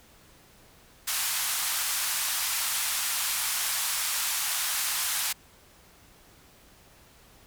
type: band-pass noise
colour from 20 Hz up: white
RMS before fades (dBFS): -29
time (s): 1.07-5.33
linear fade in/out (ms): 10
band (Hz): 850 to 14000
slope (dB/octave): 24
effects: pink hiss -56 dBFS RMS until 7.46 s